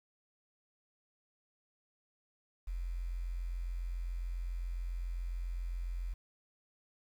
sine tone with quantisation, 43.65 Hz, F1, in tune, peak -35 dBFS, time 2.67-6.14 s, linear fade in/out 10 ms, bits 10, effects none

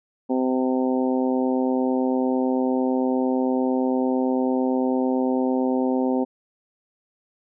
harmonic tone, 128.9 Hz, C3, 26 cents flat, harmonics 2 / 3 / 4 / 5 / 6 / 7, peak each -21 / -27 / -27 / -34 / -32 / -34 dBFS, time 0.29-6.25 s, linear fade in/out 20 ms, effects none

